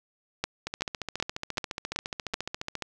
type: two click trains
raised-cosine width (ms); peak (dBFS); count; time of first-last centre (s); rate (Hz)
0.2; -15 / -10; 32 / 6; 0.67-2.823 / 0.44-2.341; 14.4 / 2.63
effects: none